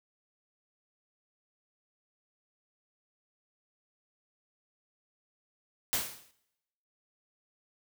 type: noise with exponential decay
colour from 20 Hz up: white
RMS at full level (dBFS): -27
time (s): 5.93-6.31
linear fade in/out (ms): 0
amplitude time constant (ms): 82
effects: noise-tail reverb RT60 0.9 s tail -21 dB re dry